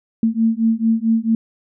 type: beating tone pair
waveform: sine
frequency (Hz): 223.2 / 227.7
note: A3 / A#3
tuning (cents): +25 / -40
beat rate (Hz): 4.5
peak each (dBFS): -17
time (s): 0.23-1.35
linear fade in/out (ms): 2
effects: none